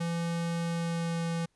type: tone with pitch glide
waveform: square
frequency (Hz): 168.8 to 167.34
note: E3 to E3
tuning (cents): +41 to +26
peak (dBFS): -30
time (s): 0-1.46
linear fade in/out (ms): 10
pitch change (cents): -15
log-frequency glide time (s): 0.63-1.24
effects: pink hiss -74 dBFS RMS until 1.55 s + resampled to 24000 Hz